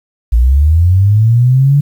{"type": "linear sweep", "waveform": "sine", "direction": "up", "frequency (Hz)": [55, 145.6], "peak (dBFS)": -5, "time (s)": [0.32, 1.81], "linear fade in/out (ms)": 10, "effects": ["7-bit"]}